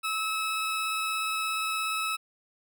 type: tone with vibrato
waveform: 20% pulse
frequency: 1297 Hz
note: E6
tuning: 28 cents flat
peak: -23 dBFS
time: 0.03-2.17 s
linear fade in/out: 20 ms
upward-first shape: triangle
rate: 17 Hz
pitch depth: 9 cents each way
effects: none